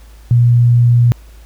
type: tone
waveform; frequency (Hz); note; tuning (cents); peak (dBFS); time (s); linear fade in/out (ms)
sine; 120; B2; -49; -6; 0.31-1.12; 0
effects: added 54 Hz sine -36 dBFS peak until 1.45 s + pink hiss -48 dBFS RMS until 1.45 s